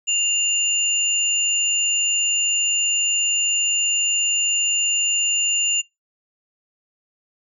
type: tone pair together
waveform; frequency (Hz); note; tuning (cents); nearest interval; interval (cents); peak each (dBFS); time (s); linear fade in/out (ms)
sine; 2795 / 7023; F7 / A8; +1 / -4; octave + major third; 1595; -20; 0.07-5.82; 20
effects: noise-tail reverb RT60 0.2 s tail -24 dB re dry